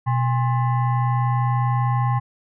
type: tone with frequency modulation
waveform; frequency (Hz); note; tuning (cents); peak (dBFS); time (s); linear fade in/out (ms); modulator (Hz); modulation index
sine; 123.47; B2; 0; -17; 0.06-2.2; 20; 935; 0.71
effects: none